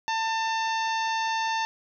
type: harmonic tone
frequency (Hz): 895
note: A5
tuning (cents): +29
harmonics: 1 / 2 / 3 / 4 / 5 / 6 / 7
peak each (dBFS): -26 / -32 / -36 / -38 / -40 / -42 / -43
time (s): 0.08-1.65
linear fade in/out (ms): 0
effects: none